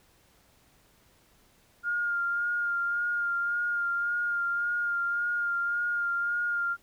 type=tone with vibrato; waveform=sine; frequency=1410 Hz; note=F6; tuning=16 cents sharp; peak=-26 dBFS; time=1.83-6.77 s; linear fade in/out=50 ms; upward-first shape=sine; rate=1.8 Hz; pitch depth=22 cents each way; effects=pink hiss -63 dBFS RMS until 6.82 s